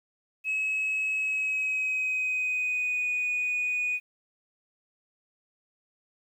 sine tone with pitch glide, 2570 to 2474 Hz, E7 to D#7, -45 to -10 cents, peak -24 dBFS, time 0.44-4 s, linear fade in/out 50 ms, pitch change -65 cents, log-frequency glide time 1.16-3.11 s, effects tanh soft clip ceiling -23 dBFS + 10-bit

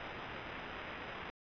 violet noise with sample-and-hold, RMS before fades -45 dBFS, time 0-1.3 s, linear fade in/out 0 ms, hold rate 4410 Hz, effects resampled to 11025 Hz

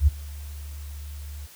sine tone with ADSR envelope, 72.6 Hz, D2, 19 cents flat, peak -11 dBFS, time 0-1.47 s, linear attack 73 ms, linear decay 18 ms, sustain -23 dB, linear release 20 ms, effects white hiss -49 dBFS RMS until 1.55 s

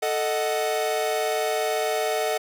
45% pulse chord, D# diminished, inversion second, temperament equal, 440 / 622.3 / 740 Hz, A4 / D#5 / F#5, 0 / 0 / 0 cents, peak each -27 / -27 / -28 dBFS, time 0.02-2.38 s, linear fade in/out 10 ms, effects none

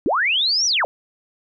sine linear two-way sweep, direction up then down, 220 to 5920 to 449.9 Hz, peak -16 dBFS, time 0.06-0.85 s, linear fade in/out 0 ms, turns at 0.66 s, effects none

